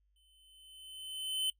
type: tone with exponential growth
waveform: square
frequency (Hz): 3051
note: G7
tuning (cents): -48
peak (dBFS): -30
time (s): 0.16-1.5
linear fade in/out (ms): 2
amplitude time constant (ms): 290
effects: noise-tail reverb RT60 0.1 s tail -20 dB re dry + added 50 Hz sine -70 dBFS peak until 1.59 s